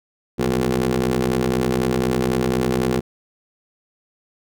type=ring-modulated tone; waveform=20% pulse; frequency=64 Hz; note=C2; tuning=38 cents flat; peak=-10 dBFS; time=0.38-3.01 s; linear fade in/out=20 ms; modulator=293 Hz; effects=none